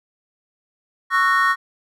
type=chord; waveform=triangle; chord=F# dominant seventh; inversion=second; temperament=just; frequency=1110 / 1332 / 1480 / 1850 Hz; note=C#6 / E6 / F#6 / A#6; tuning=+2 / +18 / 0 / -14 cents; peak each=-16 / -22 / -22 / -17 dBFS; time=1.1-1.56 s; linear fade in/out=50 ms; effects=none